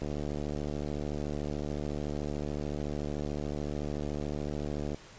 click train, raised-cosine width 2 ms, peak -22 dBFS, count 364, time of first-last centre 0.02-4.945 s, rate 73.7 Hz, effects pink hiss -52 dBFS RMS until 5.18 s + resampled to 16000 Hz

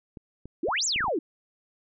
clicks, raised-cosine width 3 ms, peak -28 dBFS, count 7, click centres 0.172 / 0.456 / 0.686 / 0.961 / 1.007 / 1.042 / 1.082 s
sine exponential two-way sweep, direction up then down, 280 to 7902 to 280 Hz, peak -24 dBFS, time 0.63-1.19 s, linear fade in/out 5 ms, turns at 0.85 s
effects none

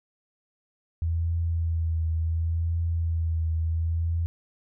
sine tone with vibrato, 82.41 Hz, E2, in tune, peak -23 dBFS, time 1.02-4.26 s, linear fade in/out 0 ms, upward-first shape triangle, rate 0.7 Hz, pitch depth 35 cents each way, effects none

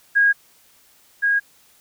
sine tone pair in turn, 1637 / 1637 Hz, G#6 / G#6, -25 / -25 cents, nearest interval unison, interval 0 cents, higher neither, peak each -12 / -15 dBFS, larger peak first, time 0.15-0.33 / 1.22-1.4 s, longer neither, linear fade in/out 20 ms, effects white hiss -55 dBFS RMS until 1.8 s

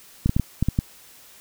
clicks, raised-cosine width 5 ms, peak -7 dBFS, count 7, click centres 0.26 / 0.294 / 0.365 / 0.397 / 0.626 / 0.686 / 0.789 s, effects white hiss -49 dBFS RMS until 1.4 s

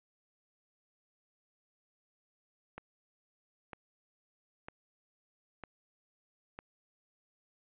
click train, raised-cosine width 0.5 ms, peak -28 dBFS, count 5, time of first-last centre 2.78-6.59 s, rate 1.05 Hz, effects resampled to 8000 Hz

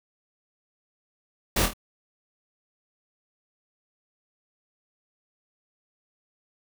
pink noise with echo, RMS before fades -23 dBFS, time 1.56-1.66 s, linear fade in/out 5 ms, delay 25 ms, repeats 3, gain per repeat -6 dB, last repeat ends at 1.735 s, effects none

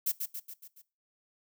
violet noise with echo, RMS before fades -29 dBFS, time 0.06-0.12 s, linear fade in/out 10 ms, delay 140 ms, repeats 5, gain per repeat -5 dB, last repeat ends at 0.82 s, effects noise-tail reverb RT60 0.3 s tail -20 dB re dry

